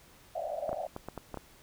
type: band-pass noise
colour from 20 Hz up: white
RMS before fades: -36 dBFS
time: 0.35-0.87 s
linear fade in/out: 5 ms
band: 570 to 740 Hz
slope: 96 dB/octave
type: clicks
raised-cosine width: 1 ms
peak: -24 dBFS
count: 7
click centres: 0.693 / 0.73 / 0.964 / 1.086 / 1.177 / 1.343 / 1.373 s
effects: pink hiss -58 dBFS RMS until 1.62 s

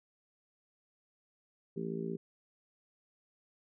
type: harmonic tone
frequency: 56.1 Hz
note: A1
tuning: 34 cents sharp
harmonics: 3 / 4 / 5 / 6 / 7 / 8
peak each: -40 / -41 / -47 / -47 / -39 / -49 dBFS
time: 1.76-2.17 s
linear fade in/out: 10 ms
effects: none

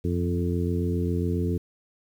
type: harmonic tone with a mistuned harmonic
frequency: 87.31 Hz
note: F2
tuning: in tune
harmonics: 1 / 2 / 3 / 4 / 5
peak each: -26 / -29 / -31 / -32 / -33 dBFS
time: 0.04-1.58 s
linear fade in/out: 10 ms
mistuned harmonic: 1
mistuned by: +34 cents
effects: 9-bit

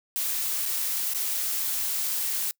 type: noise with dropouts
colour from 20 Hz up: blue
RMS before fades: -28 dBFS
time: 0.16-2.51 s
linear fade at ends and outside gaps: 0 ms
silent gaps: 0.655-0.66 / 1.135-1.147 s
effects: noise-tail reverb RT60 0.1 s tail -25 dB re dry

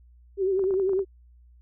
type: tone with vibrato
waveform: sine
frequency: 383 Hz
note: G4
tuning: 40 cents flat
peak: -21 dBFS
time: 0.37-1.05 s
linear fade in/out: 50 ms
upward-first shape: sine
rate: 10 Hz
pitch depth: 67 cents each way
type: clicks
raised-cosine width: 1 ms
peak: -28 dBFS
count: 8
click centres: 0.594 / 0.64 / 0.708 / 0.74 / 0.798 / 0.894 / 0.933 / 0.992 s
effects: added 60 Hz sine -51 dBFS peak until 1.61 s

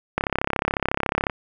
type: click train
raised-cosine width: 0.5 ms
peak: -5 dBFS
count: 39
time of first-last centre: 0.18-1.298 s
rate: 34 Hz
effects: none

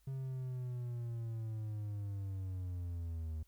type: linear sweep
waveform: triangle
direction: down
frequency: 134.9 to 77.6 Hz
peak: -36 dBFS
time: 0.07-3.43 s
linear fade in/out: 5 ms
effects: added 50 Hz sine -68 dBFS peak until 3.47 s + white hiss -75 dBFS RMS until 3.47 s

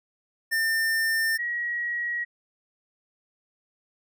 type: tone pair in turn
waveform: square / sine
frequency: 1800 / 1907 Hz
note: A6 / A#6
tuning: +39 / +39 cents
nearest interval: minor second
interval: 100 cents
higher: second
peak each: -23 / -26 dBFS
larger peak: first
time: 0.51-1.38 / 1.38-2.25 s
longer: neither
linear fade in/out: 20 ms
effects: none

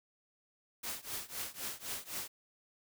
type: noise with tremolo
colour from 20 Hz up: white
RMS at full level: -38 dBFS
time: 0.83-2.28 s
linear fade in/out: 10 ms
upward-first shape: triangle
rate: 3.9 Hz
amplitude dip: 95%
effects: none

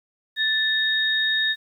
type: tone pair together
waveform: sine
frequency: 1760 / 3729 Hz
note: A6 / A#7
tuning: 0 / 0 cents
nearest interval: octave + minor second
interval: 1300 cents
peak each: -22 dBFS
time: 0.36-1.56 s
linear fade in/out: 50 ms
effects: 9-bit

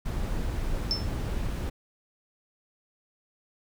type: noise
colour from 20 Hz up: brown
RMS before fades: -30 dBFS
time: 0.05-1.7 s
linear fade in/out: 10 ms
type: tone with exponential decay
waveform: sine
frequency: 5300 Hz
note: E8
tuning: 9 cents sharp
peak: -21 dBFS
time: 0.91-1.09 s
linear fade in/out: 0 ms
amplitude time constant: 39 ms
effects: none

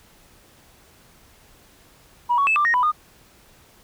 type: tone with pitch steps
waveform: sine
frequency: 965 / 1118 / 2619 / 1183 / 1865 / 992 / 1224 Hz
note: B5 / C#6 / E7 / D6 / A#6 / B5 / D#6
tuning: -40 / +14 / -12 / +12 / 0 / +7 / -29 cents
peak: -15 dBFS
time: 2.29-2.92 s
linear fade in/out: 20 ms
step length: 90 ms
effects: tanh soft clip ceiling -11 dBFS + pink hiss -53 dBFS RMS until 3.83 s

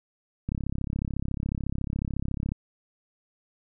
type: click train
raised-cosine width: 5 ms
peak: -17 dBFS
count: 70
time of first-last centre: 0.49-2.519 s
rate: 34 Hz
effects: none

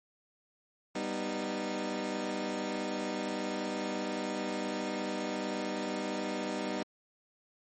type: chord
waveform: 20% pulse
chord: G augmented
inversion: none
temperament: equal with one note detuned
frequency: 196 / 246.9 / 308.4 Hz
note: G3 / B3 / D#4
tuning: 0 / 0 / -15 cents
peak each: -33 / -33 / -32 dBFS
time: 0.95-6.83 s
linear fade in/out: 5 ms
effects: MP3 32 kbps

